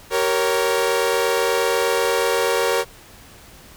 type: chord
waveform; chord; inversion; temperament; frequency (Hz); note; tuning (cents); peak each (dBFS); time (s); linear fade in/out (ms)
sawtooth; G diminished; none; equal with one note detuned; 385.7 / 466.2 / 554.4; G4 / Bb4 / Db5; -28 / 0 / 0; -20 / -16 / -19; 0.1-2.85; 50
effects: pink hiss -45 dBFS RMS until 3.76 s